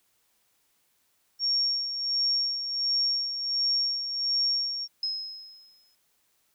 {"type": "tone with tremolo", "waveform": "sine", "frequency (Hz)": 5530, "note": "F8", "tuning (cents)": -18, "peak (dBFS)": -22, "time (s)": [1.39, 4.88], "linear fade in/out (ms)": 50, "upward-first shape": "sine", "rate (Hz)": 1.4, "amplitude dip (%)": 60}
{"type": "tone with exponential decay", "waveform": "sine", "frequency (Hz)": 5130, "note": "E8", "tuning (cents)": -48, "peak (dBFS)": -25, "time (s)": [5.03, 5.95], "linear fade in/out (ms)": 2, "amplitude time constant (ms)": 200}
{"effects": ["white hiss -70 dBFS RMS until 6.54 s"]}